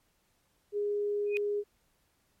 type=tone; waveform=sine; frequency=411.7 Hz; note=G#4; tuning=15 cents flat; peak=-28 dBFS; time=0.72-1.64 s; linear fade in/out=50 ms
type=tone with exponential growth; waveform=sine; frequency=2489 Hz; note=D#7; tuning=in tune; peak=-27 dBFS; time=1.26-1.37 s; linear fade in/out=0 ms; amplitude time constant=23 ms
effects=pink hiss -72 dBFS RMS until 2.4 s + MP3 64 kbps